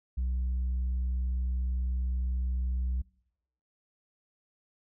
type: tone with tanh clipping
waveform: sine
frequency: 62.7 Hz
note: B1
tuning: 27 cents sharp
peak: -28 dBFS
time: 0.17-3.02 s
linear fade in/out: 10 ms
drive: 2 dB
effects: noise-tail reverb RT60 0.8 s tail -25 dB re dry

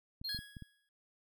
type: clicks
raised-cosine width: 5 ms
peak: -34 dBFS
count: 5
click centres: 0.215 / 0.347 / 0.39 / 0.568 / 0.623 s
type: tone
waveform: triangle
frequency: 4229 Hz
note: C8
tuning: 18 cents sharp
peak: -36 dBFS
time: 0.24-0.38 s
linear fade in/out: 10 ms
type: tone with exponential decay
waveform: 25% pulse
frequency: 1664 Hz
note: G#6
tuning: 3 cents sharp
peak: -37 dBFS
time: 0.29-0.89 s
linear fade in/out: 2 ms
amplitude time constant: 130 ms
effects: none

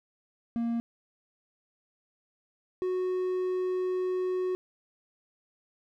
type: tone pair in turn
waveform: triangle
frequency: 233.1 / 368 Hz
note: A#3 / F#4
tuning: 0 / -9 cents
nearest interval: minor sixth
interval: 791 cents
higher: second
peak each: -25 dBFS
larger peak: neither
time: 0.56-0.8 / 2.82-4.55 s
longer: second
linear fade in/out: 0 ms
effects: none

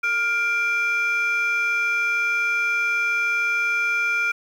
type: tone pair together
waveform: sine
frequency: 1406.8 / 2366 Hz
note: F6 / D7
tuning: +12 / +12 cents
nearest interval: major sixth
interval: 900 cents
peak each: -20 dBFS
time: 0.03-4.32 s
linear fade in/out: 10 ms
effects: tanh soft clip ceiling -16 dBFS + 8-bit

